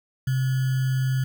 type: tone with sample-and-hold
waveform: sine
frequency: 130.81 Hz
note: C3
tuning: in tune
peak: -20 dBFS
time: 0.27-1.24 s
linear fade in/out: 5 ms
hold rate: 1575 Hz
effects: none